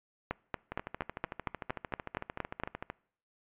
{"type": "two click trains", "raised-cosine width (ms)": 0.5, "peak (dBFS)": [-17, -22], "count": [11, 30], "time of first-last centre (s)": [[0.31, 2.636], [0.72, 2.9]], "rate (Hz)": [4.3, 13.3], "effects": ["noise-tail reverb RT60 0.6 s tail -24 dB re dry", "resampled to 8000 Hz"]}